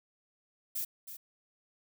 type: noise with echo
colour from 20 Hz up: violet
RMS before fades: -35 dBFS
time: 0.75-0.85 s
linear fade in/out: 10 ms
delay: 320 ms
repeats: 1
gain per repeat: -10 dB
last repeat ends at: 1.17 s
effects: none